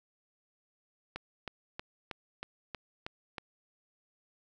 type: click train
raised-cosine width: 0.3 ms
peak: -22 dBFS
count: 8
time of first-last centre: 1.16-3.382 s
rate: 3.15 Hz
effects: none